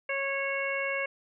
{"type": "harmonic tone", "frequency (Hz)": 550, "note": "C#5", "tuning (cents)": -14, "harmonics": [1, 2, 3, 4, 5], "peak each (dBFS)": [-33, -39, -36, -32, -38], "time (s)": [0.09, 1.06], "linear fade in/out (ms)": 5, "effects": []}